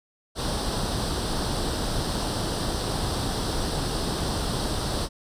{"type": "noise with comb filter", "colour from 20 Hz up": "pink", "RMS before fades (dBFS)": -27, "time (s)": [0.35, 5.09], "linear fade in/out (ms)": 50, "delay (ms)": 0.22, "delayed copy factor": 0.7, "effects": ["low-pass 9000 Hz 12 dB/octave"]}